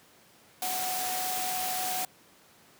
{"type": "tone in noise", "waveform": "sine", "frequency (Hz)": 740, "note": "F#5", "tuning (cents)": 0, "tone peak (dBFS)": -33, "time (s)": [0.62, 2.05], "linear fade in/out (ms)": 2, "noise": "white", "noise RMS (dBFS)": -33, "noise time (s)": [0.62, 2.05], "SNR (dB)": -3, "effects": ["pink hiss -58 dBFS RMS until 2.79 s", "high-pass 150 Hz 12 dB/octave"]}